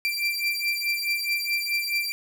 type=beating tone pair; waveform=30% pulse; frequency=2354 / 2358.7 Hz; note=D7 / D7; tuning=+3 / +7 cents; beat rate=4.7 Hz; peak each=-25 / -25 dBFS; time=0.05-2.12 s; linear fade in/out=0 ms; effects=none